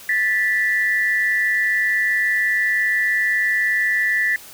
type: tone pair together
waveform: sine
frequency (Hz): 1760 / 1965.9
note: A6 / B6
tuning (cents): 0 / -8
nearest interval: major second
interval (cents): 192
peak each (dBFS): -19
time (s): 0.09-4.36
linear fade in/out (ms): 2
effects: white hiss -41 dBFS RMS until 4.53 s